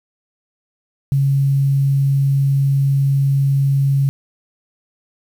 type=tone; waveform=sine; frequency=138 Hz; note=C#3; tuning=7 cents flat; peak=-12 dBFS; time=1.12-4.09 s; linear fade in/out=0 ms; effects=7-bit